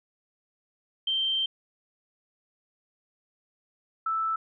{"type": "tone pair in turn", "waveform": "sine", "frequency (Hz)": [3136, 1318.5], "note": ["G7", "E6"], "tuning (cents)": [0, 0], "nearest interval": "octave + minor third", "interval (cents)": 1500, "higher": "first", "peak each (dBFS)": [-24, -25], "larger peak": "first", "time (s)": [[1.07, 1.46], [4.06, 4.36]], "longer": "first", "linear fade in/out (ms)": 5, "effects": []}